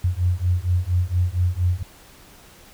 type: beating tone pair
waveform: sine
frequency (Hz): 87.31 / 91.61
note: F2 / F#2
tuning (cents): 0 / -17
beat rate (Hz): 4.3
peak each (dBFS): -21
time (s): 0.04-1.83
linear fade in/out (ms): 5
effects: pink hiss -48 dBFS RMS until 2.73 s